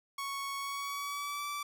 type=tone with pitch glide; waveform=sawtooth; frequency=1108.7 to 1161.1 Hz; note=C#6 to D6; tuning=0 to -20 cents; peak=-32 dBFS; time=0.18-1.63 s; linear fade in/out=5 ms; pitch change=+80 cents; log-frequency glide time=0.58-1.48 s; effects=none